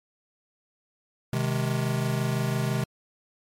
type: chord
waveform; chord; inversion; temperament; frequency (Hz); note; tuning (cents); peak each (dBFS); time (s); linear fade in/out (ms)
square; Ab major; first; just; 129.78 / 155.74 / 207.7; C3 / Eb3 / Ab3; -14 / +2 / 0; -27 / -31 / -32; 1.33-2.84; 2
effects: MP3 64 kbps